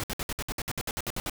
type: noise bursts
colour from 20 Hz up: pink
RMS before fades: -32 dBFS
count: 14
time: 0-1.297 s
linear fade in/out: 0 ms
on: 36 ms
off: 61 ms
effects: none